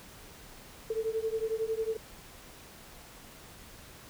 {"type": "beating tone pair", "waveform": "sine", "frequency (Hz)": [440, 451], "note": ["A4", "A4"], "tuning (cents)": [0, 43], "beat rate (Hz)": 11, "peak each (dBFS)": [-32, -33], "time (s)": [0.9, 1.97], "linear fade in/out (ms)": 5, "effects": ["pink hiss -51 dBFS RMS until 4.09 s"]}